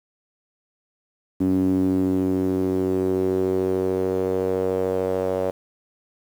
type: tone with band-pass filter sweep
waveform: sawtooth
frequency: 93.6 Hz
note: F#2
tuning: 20 cents sharp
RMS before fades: -22 dBFS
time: 1.4-5.51 s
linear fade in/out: 10 ms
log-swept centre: 270 to 540 Hz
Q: 4.3
effects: 8-bit